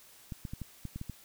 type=clicks; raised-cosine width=5 ms; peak=-26 dBFS; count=8; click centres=0.322 / 0.452 / 0.535 / 0.617 / 0.853 / 0.96 / 1.014 / 1.097 s; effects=white hiss -57 dBFS RMS until 1.24 s